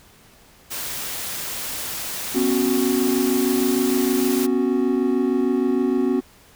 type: noise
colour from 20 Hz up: white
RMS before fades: -29 dBFS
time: 0.7-4.47 s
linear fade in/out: 20 ms
type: chord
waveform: triangle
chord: B suspended second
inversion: none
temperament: equal with one note detuned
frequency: 246.9 / 273.4 / 370 Hz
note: B3 / C#4 / F#4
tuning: 0 / -24 / 0 cents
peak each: -20 dBFS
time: 2.34-6.21 s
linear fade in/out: 20 ms
effects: pink hiss -51 dBFS RMS until 6.55 s